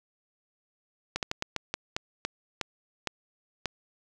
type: slowing click train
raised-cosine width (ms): 0.2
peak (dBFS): -12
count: 11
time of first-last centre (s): 1.16-3.657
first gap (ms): 68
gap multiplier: 1.27
effects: none